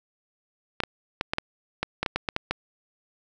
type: clicks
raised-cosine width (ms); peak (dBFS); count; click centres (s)
0.3; -9; 12; 0.803 / 0.836 / 1.211 / 1.335 / 1.384 / 1.83 / 2.03 / 2.062 / 2.16 / 2.288 / 2.364 / 2.51
effects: none